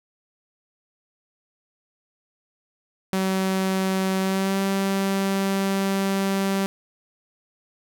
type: tone with pitch glide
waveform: sawtooth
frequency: 190 to 194.89 Hz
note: F#3 to G3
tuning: +46 to -10 cents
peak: -17 dBFS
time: 3.13-6.66 s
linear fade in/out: 0 ms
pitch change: +44 cents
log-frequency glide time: 4.2-4.59 s
effects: none